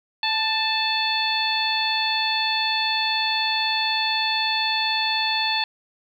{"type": "harmonic tone with a mistuned harmonic", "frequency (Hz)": 876, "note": "A5", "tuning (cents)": -8, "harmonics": [1, 2, 3, 4, 5], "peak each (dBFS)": [-26, -29, -27, -26, -26], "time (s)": [0.23, 5.64], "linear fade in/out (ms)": 2, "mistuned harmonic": 2, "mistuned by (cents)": 23, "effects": ["9-bit"]}